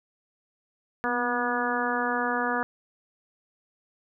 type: harmonic tone with a mistuned harmonic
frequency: 242.6 Hz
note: B3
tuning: 31 cents flat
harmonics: 1 / 2 / 3 / 4 / 5 / 6 / 7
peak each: -32 / -32 / -32 / -32 / -32 / -32 / -32 dBFS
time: 1.04-2.63 s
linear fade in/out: 0 ms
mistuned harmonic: 1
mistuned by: +39 cents
effects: none